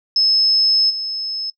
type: tone with level steps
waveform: sine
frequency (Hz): 5200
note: E8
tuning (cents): -24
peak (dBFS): -12 / -22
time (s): 0.16-1.5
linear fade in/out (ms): 2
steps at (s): 0.89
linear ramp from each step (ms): 20
effects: noise-tail reverb RT60 0.1 s tail -21 dB re dry